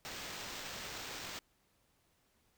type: noise with sample-and-hold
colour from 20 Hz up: violet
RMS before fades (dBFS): -45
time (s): 0.05-1.39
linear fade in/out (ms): 0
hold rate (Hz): 11025
effects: pink hiss -74 dBFS RMS until 2.57 s